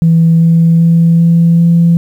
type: tone with pitch steps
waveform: sine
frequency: 164.81 / 165.86 / 166.92 / 167.98 / 169.05 Hz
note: E3 / E3 / E3 / E3 / E3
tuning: 0 / +11 / +22 / +33 / +44 cents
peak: -3 dBFS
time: 0.02-1.97 s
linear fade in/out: 0 ms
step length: 390 ms
effects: tanh soft clip ceiling 0 dBFS + 7-bit